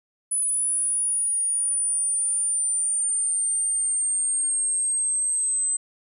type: exponential sweep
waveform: sine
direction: down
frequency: 9956 to 8150 Hz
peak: -21 dBFS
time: 0.31-5.77 s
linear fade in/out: 10 ms
effects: none